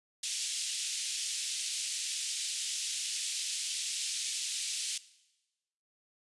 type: band-pass noise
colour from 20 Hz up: white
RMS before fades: -36 dBFS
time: 0.23-4.98 s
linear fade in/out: 5 ms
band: 2700 to 8800 Hz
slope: 24 dB/octave
effects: noise-tail reverb RT60 1.0 s tail -18 dB re dry + resampled to 24000 Hz